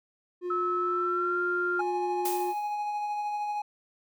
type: tone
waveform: triangle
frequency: 356.9 Hz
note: F4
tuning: 38 cents sharp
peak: -28 dBFS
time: 0.41-2.54 s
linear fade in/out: 50 ms
type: tone with pitch glide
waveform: sine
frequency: 1300 to 1393.3 Hz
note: E6 to F6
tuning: -24 to -4 cents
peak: -27 dBFS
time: 0.5-1.81 s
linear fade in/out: 5 ms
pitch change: +120 cents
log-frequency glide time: 0.78-1.42 s
type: tone with tremolo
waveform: triangle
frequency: 833 Hz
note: G#5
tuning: 5 cents sharp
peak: -26 dBFS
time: 1.79-3.62 s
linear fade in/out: 5 ms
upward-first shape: sine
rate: 13 Hz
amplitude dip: 25%
type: noise with exponential decay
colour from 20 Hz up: blue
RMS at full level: -31 dBFS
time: 2.25-2.76 s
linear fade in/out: 5 ms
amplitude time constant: 110 ms
effects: none